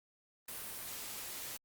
white noise, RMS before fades -44 dBFS, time 0.48-1.57 s, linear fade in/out 5 ms, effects Opus 32 kbps

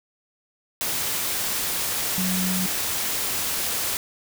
sine tone in noise, 185 Hz, F#3, in tune, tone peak -24 dBFS, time 2.18-2.66 s, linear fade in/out 0 ms, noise white, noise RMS -26 dBFS, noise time 0.81-3.97 s, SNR -1 dB, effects none

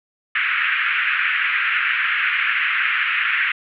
pink band-pass noise, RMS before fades -20 dBFS, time 0.35-3.52 s, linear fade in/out 5 ms, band 1400 to 2700 Hz, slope 48 dB/octave, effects none

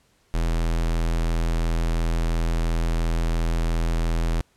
square tone, 41.45 Hz, E1, 10 cents sharp, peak -21 dBFS, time 0.34-4.41 s, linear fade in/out 0 ms, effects pink hiss -63 dBFS RMS until 4.56 s + low-pass 11000 Hz 12 dB/octave

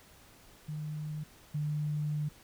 sine tone pair in turn, 152.2 / 149.76 Hz, D#3 / D3, -38 / +34 cents, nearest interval unison, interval 28 cents, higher first, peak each -35 / -30 dBFS, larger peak second, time 0.68-1.24 / 1.54-2.29 s, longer second, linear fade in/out 10 ms, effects pink hiss -58 dBFS RMS until 2.43 s

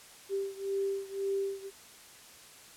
sine beating tone pair, 392 / 393.9 Hz, G4 / G4, 0 / +8 cents, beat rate 1.9 Hz, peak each -33 / -35 dBFS, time 0.29-1.71 s, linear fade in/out 50 ms, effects white hiss -53 dBFS RMS until 2.76 s + low-pass 11000 Hz 12 dB/octave

